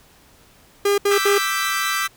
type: tone bursts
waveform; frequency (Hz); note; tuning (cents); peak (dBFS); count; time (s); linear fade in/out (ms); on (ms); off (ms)
45% pulse; 404; G#4; -48; -15; 3; 0.85-1.382; 5; 130; 71
type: chord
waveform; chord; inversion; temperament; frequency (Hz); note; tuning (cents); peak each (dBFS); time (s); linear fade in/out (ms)
sawtooth; E minor seventh; third; equal; 1174.7 / 1318.5 / 1568 / 1975.5; D6 / E6 / G6 / B6; 0 / 0 / 0 / 0; -22; 1.1-2.08; 20
effects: pink hiss -52 dBFS RMS until 2.16 s